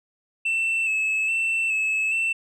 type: tone with vibrato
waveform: sine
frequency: 2637 Hz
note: E7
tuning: in tune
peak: -18 dBFS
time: 0.45-2.33 s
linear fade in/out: 10 ms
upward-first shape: square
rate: 1.2 Hz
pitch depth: 27 cents each way
effects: tanh soft clip ceiling -20 dBFS